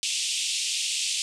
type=band-pass noise; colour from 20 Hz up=pink; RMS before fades=-28 dBFS; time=0.03-1.22 s; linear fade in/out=0 ms; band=2600 to 9100 Hz; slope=48 dB/octave; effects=none